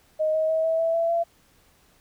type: tone with pitch steps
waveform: sine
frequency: 623 / 631.7 / 640.5 / 649.5 / 658.5 / 667.7 / 677 Hz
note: D#5 / D#5 / E5 / E5 / E5 / E5 / E5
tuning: +2 / +26 / -50 / -26 / -2 / +22 / +46 cents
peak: -20 dBFS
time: 0.19-1.24 s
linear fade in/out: 20 ms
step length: 150 ms
effects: pink hiss -60 dBFS RMS until 2 s